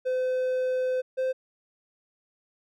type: tone pair in turn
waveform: triangle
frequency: 511 / 519 Hz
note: C5 / C5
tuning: -41 / -14 cents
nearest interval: unison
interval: 27 cents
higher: second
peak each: -22 dBFS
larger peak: neither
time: 0.05-1.02 / 1.17-1.33 s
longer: first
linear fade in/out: 20 ms
effects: none